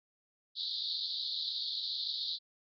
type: band-pass noise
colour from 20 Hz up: pink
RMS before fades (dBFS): -37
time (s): 0.55-2.39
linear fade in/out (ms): 50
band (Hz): 3600 to 4600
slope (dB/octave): 96
effects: none